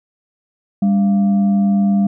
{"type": "tone with frequency modulation", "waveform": "sine", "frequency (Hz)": 200.3, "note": "G3", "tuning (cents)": 38, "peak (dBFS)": -11, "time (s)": [0.82, 2.07], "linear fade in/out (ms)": 5, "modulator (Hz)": 489, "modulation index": 0.3, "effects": []}